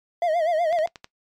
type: tone with vibrato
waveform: triangle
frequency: 659.3 Hz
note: E5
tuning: in tune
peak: -17 dBFS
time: 0.22-0.86 s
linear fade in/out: 2 ms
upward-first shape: sine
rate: 8.1 Hz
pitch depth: 120 cents each way
type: clicks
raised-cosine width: 0.2 ms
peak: -21 dBFS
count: 5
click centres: 0.727 / 0.788 / 0.874 / 0.958 / 1.044 s
effects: noise-tail reverb RT60 0.1 s tail -19 dB re dry + MP3 96 kbps